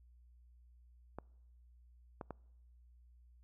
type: clicks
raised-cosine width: 1 ms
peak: -29 dBFS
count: 3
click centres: 1.186 / 2.212 / 2.307 s
effects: noise-tail reverb RT60 0.9 s tail -26 dB re dry + added 60 Hz sine -60 dBFS peak until 3.43 s